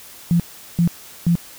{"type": "tone bursts", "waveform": "sine", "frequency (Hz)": 171.1, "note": "F3", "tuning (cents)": -35, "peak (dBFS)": -12, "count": 3, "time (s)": [0.31, 1.354], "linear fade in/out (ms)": 0, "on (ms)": 88, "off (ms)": 390, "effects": ["white hiss -41 dBFS RMS until 1.58 s"]}